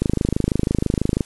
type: click train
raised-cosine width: 3 ms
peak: -5 dBFS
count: 32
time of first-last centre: 0.02-1.208 s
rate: 26.1 Hz
effects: white hiss -47 dBFS RMS until 1.25 s + resampled to 24000 Hz